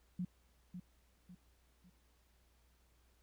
sine tone with echo, 180 Hz, F#3, 47 cents flat, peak -36 dBFS, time 0.19-0.25 s, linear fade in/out 5 ms, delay 550 ms, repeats 3, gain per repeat -8 dB, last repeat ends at 1.9 s, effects added 60 Hz sine -70 dBFS peak until 3.22 s + pink hiss -75 dBFS RMS until 3.22 s

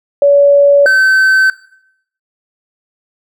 sine / triangle tone pair in turn, 568 / 1537.5 Hz, C#5 / G6, +42 / -34 cents, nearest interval octave + perfect fourth, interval 1724 cents, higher second, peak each -4 dBFS, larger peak neither, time 0.22-0.86 / 0.86-1.5 s, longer neither, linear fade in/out 2 ms, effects noise-tail reverb RT60 0.7 s tail -18 dB re dry

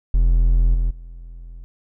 triangle tone with level steps, 42.26 Hz, E1, 44 cents sharp, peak -10 / -14 / -32 dBFS, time 0.14-1.64 s, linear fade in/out 0 ms, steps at 0.74 / 0.9 s, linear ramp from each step 10 ms, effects none

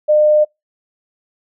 sine tone, 605 Hz, D#5, 49 cents flat, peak -8 dBFS, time 0.08-0.45 s, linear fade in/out 20 ms, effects noise-tail reverb RT60 0.2 s tail -26 dB re dry

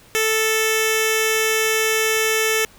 10% pulse tone with notch filter, 440 Hz, A4, in tune, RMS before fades -19 dBFS, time 0.15-2.65 s, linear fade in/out 0 ms, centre 990 Hz, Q 0.77, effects pink hiss -49 dBFS RMS until 2.78 s

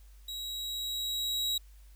40% pulse tone with level ramp, 3854 Hz, B7, 43 cents flat, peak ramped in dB -36 to -27 dBFS, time 0.28-1.58 s, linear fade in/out 5 ms, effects added 50 Hz sine -51 dBFS peak until 1.95 s + white hiss -66 dBFS RMS until 1.95 s

